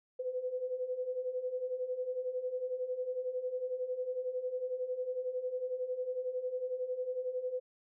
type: beating tone pair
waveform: sine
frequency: 497.6 / 508.6 Hz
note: B4 / C5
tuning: +13 / -49 cents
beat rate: 11 Hz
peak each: -40 / -35 dBFS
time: 0.19-7.6 s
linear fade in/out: 10 ms
effects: none